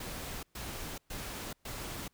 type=noise bursts; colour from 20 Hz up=pink; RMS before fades=-41 dBFS; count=4; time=0-2.08 s; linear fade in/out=5 ms; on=430 ms; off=120 ms; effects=pink hiss -74 dBFS RMS until 2.13 s